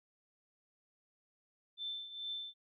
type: tone with tremolo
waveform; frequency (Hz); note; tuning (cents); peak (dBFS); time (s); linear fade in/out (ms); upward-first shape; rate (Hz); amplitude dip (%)
sine; 3542; A7; +11; -37; 1.77-2.54; 50; triangle; 2.3; 75
effects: none